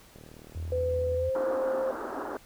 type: click train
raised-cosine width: 2 ms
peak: -35 dBFS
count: 39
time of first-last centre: 0.16-1.144 s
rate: 38.6 Hz
type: tone with vibrato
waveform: sine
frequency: 82.9 Hz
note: E2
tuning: 10 cents sharp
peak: -32 dBFS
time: 0.55-1.3 s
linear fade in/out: 10 ms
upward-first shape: square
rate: 13 Hz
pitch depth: 18 cents each way
type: tone with pitch glide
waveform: sine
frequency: 504 to 526.6 Hz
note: B4 to C5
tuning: +35 to +11 cents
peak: -26 dBFS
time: 0.72-1.91 s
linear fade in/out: 2 ms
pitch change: +76 cents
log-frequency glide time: 1.16-1.31 s
type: band-pass noise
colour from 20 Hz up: pink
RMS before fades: -36 dBFS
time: 1.35-2.37 s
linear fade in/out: 2 ms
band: 250 to 1500 Hz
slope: 48 dB/octave
effects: pink hiss -55 dBFS RMS until 2.45 s